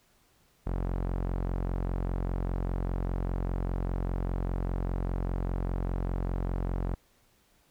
sawtooth tone with low-pass filter, 45 Hz, F#1, 47 cents flat, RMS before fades -31 dBFS, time 0.66-6.95 s, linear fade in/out 10 ms, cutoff 1100 Hz, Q 0.76, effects pink hiss -66 dBFS RMS until 7.7 s

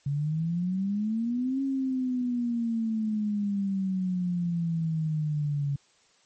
sine exponential two-way sweep, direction up then down, 138.9 to 273.3 to 140.1 Hz, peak -25 dBFS, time 0.06-5.76 s, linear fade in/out 5 ms, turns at 1.62 s, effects white hiss -63 dBFS RMS until 6.25 s + MP3 32 kbps

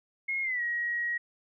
sine tone with pitch glide, 2156 to 1898.7 Hz, C#7 to A#6, -49 to +31 cents, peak -28 dBFS, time 0.28-1.18 s, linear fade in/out 10 ms, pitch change -220 cents, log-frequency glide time 0.42-0.62 s, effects none

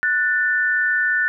sine tone pair together, 1477.6 / 1779 Hz, F#6 / A6, -3 / +19 cents, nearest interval minor third, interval 322 cents, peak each -19 dBFS, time 0.03-1.28 s, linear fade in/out 0 ms, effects none

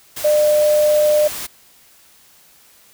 sine tone in noise, 601 Hz, D5, 40 cents sharp, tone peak -11 dBFS, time 0.24-1.28 s, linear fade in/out 10 ms, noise white, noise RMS -28 dBFS, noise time 0.16-1.47 s, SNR +14 dB, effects white hiss -50 dBFS RMS until 2.93 s

